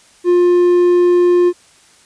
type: tone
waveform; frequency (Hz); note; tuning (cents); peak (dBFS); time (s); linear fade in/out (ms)
triangle; 353.5; F4; +21; -6; 0.24-1.53; 50
effects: white hiss -48 dBFS RMS until 2.05 s + resampled to 22050 Hz